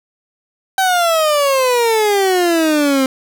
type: exponential sweep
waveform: 30% pulse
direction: down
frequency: 774 to 260.8 Hz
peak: -9 dBFS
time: 0.78-3.06 s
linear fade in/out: 2 ms
effects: none